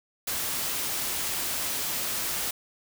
white noise, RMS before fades -30 dBFS, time 0.27-2.51 s, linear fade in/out 5 ms, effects none

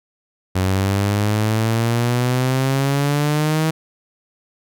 sawtooth exponential sweep, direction up, 92.5 to 160 Hz, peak -12 dBFS, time 0.55-3.71 s, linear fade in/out 10 ms, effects none

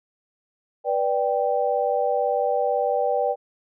sine chord, G major, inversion first, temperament just, 490 / 588 / 784 Hz, B4 / D5 / G5, -14 / +2 / 0 cents, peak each -24 dBFS, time 0.84-3.36 s, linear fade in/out 50 ms, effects none

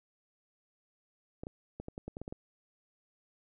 clicks, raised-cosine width 2 ms, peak -27 dBFS, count 10, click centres 1.435 / 1.469 / 1.8 / 1.884 / 1.979 / 2.08 / 2.169 / 2.216 / 2.279 / 2.325 s, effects none

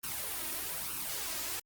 white noise with flanger, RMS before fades -37 dBFS, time 0.03-1.6 s, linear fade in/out 10 ms, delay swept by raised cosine 0.72 to 3.22 ms, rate 1.1 Hz, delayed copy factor +0.65, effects Opus 32 kbps

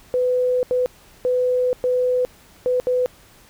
sine tone bursts at uneven times, 501 Hz, B4, 25 cents sharp, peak -16 dBFS, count 6, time 0.14-0.63 / 0.71-0.86 / 1.25-1.73 / 1.84-2.25 / 2.66-2.8 / 2.87-3.06 s, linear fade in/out 0 ms, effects pink hiss -50 dBFS RMS until 3.49 s

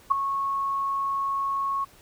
sine tone with ADSR envelope, 1100 Hz, C#6, 14 cents flat, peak -13 dBFS, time 0.1-1.85 s, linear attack 18 ms, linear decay 4 ms, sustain -11 dB, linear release 15 ms, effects pink hiss -54 dBFS RMS until 2.01 s

